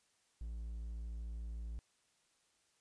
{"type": "tone", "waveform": "triangle", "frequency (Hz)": 56.6, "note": "A1", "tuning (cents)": 50, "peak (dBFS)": -39, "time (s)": [0.41, 1.79], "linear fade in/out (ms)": 0, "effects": ["white hiss -75 dBFS RMS until 2.8 s", "resampled to 22050 Hz"]}